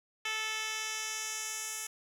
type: tone with band-pass filter sweep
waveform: 10% pulse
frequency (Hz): 437.2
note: A4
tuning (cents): -11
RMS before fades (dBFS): -37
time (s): 0.25-1.87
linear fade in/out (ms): 5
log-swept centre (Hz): 3400 to 8600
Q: 1.3
effects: 10-bit